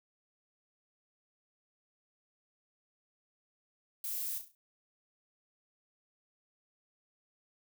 violet noise with echo, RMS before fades -38 dBFS, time 4.04-4.38 s, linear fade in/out 2 ms, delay 34 ms, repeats 5, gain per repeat -7 dB, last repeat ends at 4.55 s, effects none

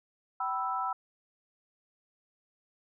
sine chord, E minor, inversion first, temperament equal with one note detuned, 769.2 / 987.8 / 1318.5 Hz, G5 / B5 / E6, -33 / 0 / 0 cents, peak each -35 / -34 / -33 dBFS, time 0.4-0.93 s, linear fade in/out 5 ms, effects none

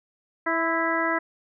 harmonic tone with a mistuned harmonic, 328.7 Hz, E4, 5 cents flat, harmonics 1 / 2 / 3 / 4 / 5 / 6, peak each -29 / -29 / -29 / -29 / -29 / -29 dBFS, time 0.46-1.19 s, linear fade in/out 10 ms, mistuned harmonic 3, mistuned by +27 cents, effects none

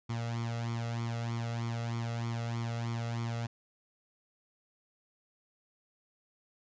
sawtooth tone with flanger, 116.54 Hz, A#2, in tune, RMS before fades -35 dBFS, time 0.09-3.47 s, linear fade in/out 10 ms, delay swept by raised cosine 0.89 to 1.52 ms, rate 3.2 Hz, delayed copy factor +0.75, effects resampled to 16000 Hz

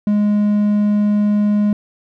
triangle tone, 207.7 Hz, G#3, in tune, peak -10 dBFS, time 0.07-1.73 s, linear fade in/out 2 ms, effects none

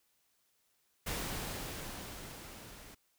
pink noise with level ramp, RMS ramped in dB -37 to -53 dBFS, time 1.06-2.95 s, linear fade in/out 10 ms, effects white hiss -75 dBFS RMS until 3.18 s

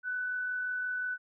sine tone with amplitude modulation, 1495 Hz, F#6, 17 cents sharp, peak -30 dBFS, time 0.03-1.18 s, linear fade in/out 50 ms, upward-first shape sine, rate 45.6 Hz, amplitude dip 25%, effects none

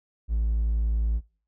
triangle tone, 55.5 Hz, A1, 16 cents sharp, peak -19 dBFS, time 0.28-1.21 s, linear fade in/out 50 ms, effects noise-tail reverb RT60 0.4 s tail -23 dB re dry + tanh soft clip ceiling -16 dBFS

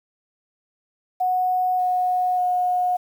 sine tone with pitch steps, 735 / 729.5 / 724 Hz, F#5 / F#5 / F#5, -12 / -25 / -38 cents, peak -18 dBFS, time 1.2-2.97 s, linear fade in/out 10 ms, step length 590 ms, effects 8-bit

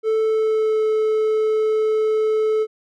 triangle tone with pitch glide, 440 to 434.4 Hz, A4 to A4, 0 to -22 cents, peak -14 dBFS, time 0.03-2.67 s, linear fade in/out 50 ms, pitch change -22 cents, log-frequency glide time 0.19-0.84 s, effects none

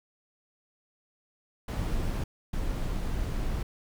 brown noise bursts at uneven times, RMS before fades -30 dBFS, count 2, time 1.68-2.24 / 2.53-3.63 s, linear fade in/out 5 ms, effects none

